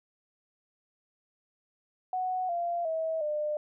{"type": "tone with pitch steps", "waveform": "sine", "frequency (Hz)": [740, 690.4, 644.2, 601.1], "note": ["F#5", "F5", "E5", "D5"], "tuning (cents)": [0, -20, -40, 40], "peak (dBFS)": -28, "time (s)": [2.13, 3.57], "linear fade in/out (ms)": 2, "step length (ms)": 360, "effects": []}